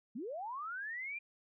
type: linear sweep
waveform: sine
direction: up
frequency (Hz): 196 to 2423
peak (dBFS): -39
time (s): 0.15-1.19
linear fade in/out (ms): 10
effects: none